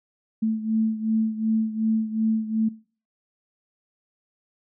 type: beating tone pair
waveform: sine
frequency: 219.9 / 222.6 Hz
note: A3 / A3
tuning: -1 / +20 cents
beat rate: 2.7 Hz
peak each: -23 / -27 dBFS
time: 0.42-2.69 s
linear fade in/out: 10 ms
effects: noise-tail reverb RT60 0.4 s tail -20 dB re dry